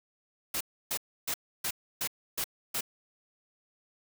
white noise bursts, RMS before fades -32 dBFS, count 7, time 0.54-2.809 s, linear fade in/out 5 ms, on 67 ms, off 300 ms, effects none

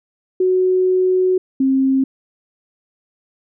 sine tone pair in turn, 370 / 266.6 Hz, F#4 / C4, 0 / +33 cents, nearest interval tritone, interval 567 cents, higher first, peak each -12 dBFS, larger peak neither, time 0.4-1.38 / 1.6-2.04 s, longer first, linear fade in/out 5 ms, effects none

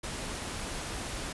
pink noise, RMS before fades -37 dBFS, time 0.03-1.33 s, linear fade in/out 10 ms, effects resampled to 24000 Hz

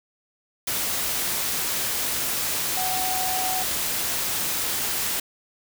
sine tone in noise, 746 Hz, F#5, 14 cents sharp, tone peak -27 dBFS, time 2.77-3.63 s, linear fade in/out 5 ms, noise white, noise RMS -26 dBFS, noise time 0.67-5.2 s, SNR -4 dB, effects none

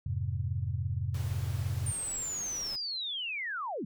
sine chord, F minor, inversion none, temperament just, 87.31 / 104.77 / 130.96 Hz, F2 / Ab2 / C3, 0 / +16 / +2 cents, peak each -34 / -34 / -35 dBFS, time 0.06-1.92 s, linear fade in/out 5 ms
pink noise, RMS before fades -47 dBFS, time 1.14-2.76 s, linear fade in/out 5 ms
sine linear sweep, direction down, 9010 to 160.3 Hz, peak -33 dBFS, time 1.86-3.85 s, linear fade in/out 5 ms
effects none

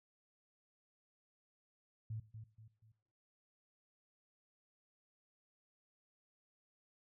sine tone with echo, 110 Hz, A2, in tune, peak -40 dBFS, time 2.1-2.2 s, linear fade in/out 5 ms, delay 240 ms, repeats 3, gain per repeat -8 dB, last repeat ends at 2.92 s, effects noise-tail reverb RT60 0.6 s tail -18 dB re dry

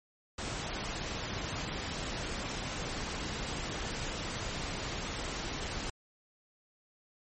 pink noise, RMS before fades -37 dBFS, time 0.38-5.9 s, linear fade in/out 5 ms, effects MP3 32 kbps

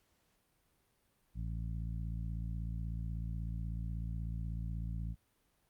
harmonic tone, 56.3 Hz, A1, 40 cents sharp, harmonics 1 / 2 / 3 / 4 / 5, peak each -38 / -42 / -45 / -57 / -60 dBFS, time 1.34-5.16 s, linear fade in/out 50 ms, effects pink hiss -75 dBFS RMS until 5.69 s + Opus 48 kbps

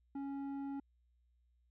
square tone with low-pass filter, 277.2 Hz, C#4, in tune, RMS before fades -42 dBFS, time 0.15-0.8 s, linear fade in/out 5 ms, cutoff 770 Hz, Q 0.88, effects added 60 Hz sine -70 dBFS peak until 1.7 s

